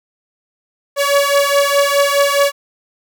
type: beating tone pair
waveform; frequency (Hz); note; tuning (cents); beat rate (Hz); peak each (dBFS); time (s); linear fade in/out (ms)
sawtooth; 563 / 567.8; C#5 / C#5; +27 / +41; 4.8; -10 / -11; 0.96-2.52; 50
effects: none